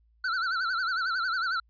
square tone with vibrato, 1427 Hz, F6, 37 cents sharp, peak -27 dBFS, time 0.24-1.6 s, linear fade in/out 5 ms, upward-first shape sine, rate 11 Hz, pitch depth 130 cents each way, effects added 56 Hz sine -61 dBFS peak until 1.69 s + resampled to 11025 Hz

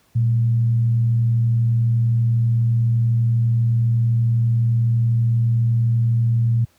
sine tone with frequency modulation, 116.54 Hz, A#2, in tune, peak -14 dBFS, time 0.15-6.65 s, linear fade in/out 10 ms, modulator 88 Hz, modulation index 0.21, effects pink hiss -59 dBFS RMS until 6.78 s + high-pass 60 Hz 12 dB/octave

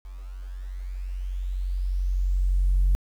sine tone with level ramp, 45.83 Hz, F#1, 16 cents flat, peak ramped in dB -36 to -15 dBFS, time 0.05-2.95 s, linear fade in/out 0 ms, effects tanh soft clip ceiling -14 dBFS + 9-bit

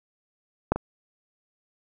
clicks, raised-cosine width 1 ms, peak -6 / -14 dBFS, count 2, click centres 0.72 / 0.76 s, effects none

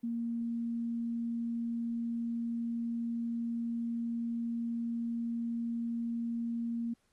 sine tone, 233.1 Hz, A#3, in tune, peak -32 dBFS, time 0.03-6.94 s, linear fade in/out 10 ms, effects pink hiss -74 dBFS RMS until 7.12 s + Opus 32 kbps

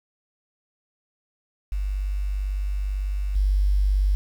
sine tone with level steps, 49 Hz, G1, in tune, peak -23 / -17 dBFS, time 1.72-4.15 s, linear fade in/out 0 ms, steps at 3.35 s, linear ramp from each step 10 ms, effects 8-bit

